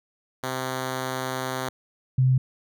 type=tone pair in turn; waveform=5% pulse / sine; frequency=130 / 129.42 Hz; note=C3 / C3; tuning=-11 / -19 cents; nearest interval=unison; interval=8 cents; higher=first; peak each=-16 dBFS; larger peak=neither; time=0.43-1.69 / 2.18-2.38 s; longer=first; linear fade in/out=5 ms; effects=none